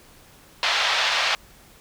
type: band-pass noise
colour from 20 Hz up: white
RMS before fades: -22 dBFS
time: 0.63-1.35 s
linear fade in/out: 0 ms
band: 640 to 4200 Hz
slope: 24 dB/octave
effects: pink hiss -51 dBFS RMS until 1.8 s